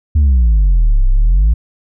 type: exponential two-way sweep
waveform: sine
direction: down then up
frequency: 78.2 to 30.87 to 58.6 Hz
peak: -4 dBFS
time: 0.15-1.54 s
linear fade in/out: 10 ms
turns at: 1.08 s
effects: tanh soft clip ceiling -6 dBFS